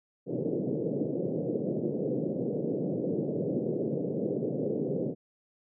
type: band-pass noise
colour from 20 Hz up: white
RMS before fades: -31 dBFS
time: 0.26-5.15 s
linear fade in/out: 50 ms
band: 130 to 520 Hz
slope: 48 dB/octave
effects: none